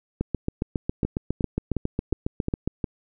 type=two click trains; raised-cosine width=3 ms; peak=-12 / -11 dBFS; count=6 / 19; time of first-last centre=1.05-2.842 / 0.21-2.676 s; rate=2.79 / 7.3 Hz; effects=none